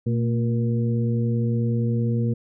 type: harmonic tone with a mistuned harmonic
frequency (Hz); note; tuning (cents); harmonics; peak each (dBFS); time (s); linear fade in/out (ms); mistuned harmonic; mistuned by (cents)
118.5; A#2; +29; 1 / 2 / 3 / 4; -21 / -25 / -35 / -32; 0.06-2.34; 10; 2; -57
effects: none